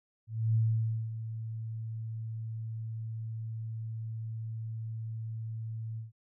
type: tone with ADSR envelope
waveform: sine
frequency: 111.9 Hz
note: A2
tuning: 30 cents sharp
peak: -23 dBFS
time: 0.27-6.12 s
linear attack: 280 ms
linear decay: 550 ms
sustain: -12 dB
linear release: 140 ms
effects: none